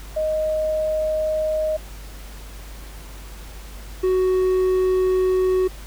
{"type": "tone pair in turn", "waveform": ["sine", "triangle"], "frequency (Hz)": [622.3, 371.7], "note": ["D#5", "F#4"], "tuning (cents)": [0, 8], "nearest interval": "major sixth", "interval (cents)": 892, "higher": "first", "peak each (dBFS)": [-19, -14], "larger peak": "second", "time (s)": [[0.16, 1.77], [4.03, 5.68]], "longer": "second", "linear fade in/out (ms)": 10, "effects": ["added 50 Hz sine -35 dBFS peak until 5.86 s", "pink hiss -43 dBFS RMS until 5.86 s"]}